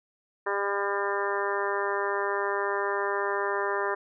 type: harmonic tone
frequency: 200.4 Hz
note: G3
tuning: 38 cents sharp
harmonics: 2 / 3 / 4 / 5 / 6 / 7 / 8 / 9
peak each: -30 / -35 / -37 / -32 / -35 / -38 / -36 / -35 dBFS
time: 0.46-3.95 s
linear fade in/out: 10 ms
effects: none